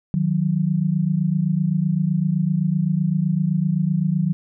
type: tone pair together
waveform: sine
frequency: 155.56 / 183.38 Hz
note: D#3 / F#3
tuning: 0 / -15 cents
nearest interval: minor third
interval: 285 cents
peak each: -20 dBFS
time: 0.14-4.33 s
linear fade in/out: 0 ms
effects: none